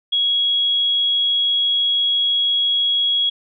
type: tone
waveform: sine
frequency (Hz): 3322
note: G#7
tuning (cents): 0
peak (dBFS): -15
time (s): 0.12-3.3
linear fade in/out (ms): 10
effects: none